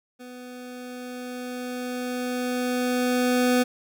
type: tone with level ramp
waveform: 25% pulse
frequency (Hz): 249.1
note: B3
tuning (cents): +15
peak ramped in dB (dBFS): -36 to -14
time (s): 0.19-3.64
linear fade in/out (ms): 20
effects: none